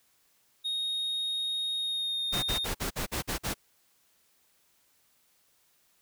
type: tone with pitch glide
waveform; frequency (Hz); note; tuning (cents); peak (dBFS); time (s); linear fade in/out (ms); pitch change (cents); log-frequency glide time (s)
triangle; 3729 to 3684; A#7 to A#7; 0 to -21; -28; 0.64-2.66; 20; -21; 1.76-2.23
type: noise bursts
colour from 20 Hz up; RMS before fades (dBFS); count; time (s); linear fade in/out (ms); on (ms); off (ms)
pink; -32; 8; 2.32-3.543; 20; 110; 49
effects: white hiss -68 dBFS RMS until 6.01 s